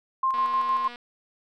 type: tone with tremolo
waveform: sine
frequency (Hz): 1056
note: C6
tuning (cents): +16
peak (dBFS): -20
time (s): 0.23-0.88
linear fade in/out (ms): 5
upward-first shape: square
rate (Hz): 6.5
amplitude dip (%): 40
type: click train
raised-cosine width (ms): 0.3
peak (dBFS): -26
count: 150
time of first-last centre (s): 0.34-0.958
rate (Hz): 241
effects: none